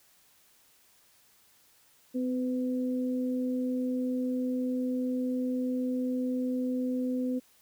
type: tone pair together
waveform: sine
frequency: 254 / 503 Hz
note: B3 / B4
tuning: +49 / +32 cents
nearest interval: octave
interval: 1183 cents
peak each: -28 / -36 dBFS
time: 2.14-7.4 s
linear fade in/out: 20 ms
effects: white hiss -63 dBFS RMS until 7.61 s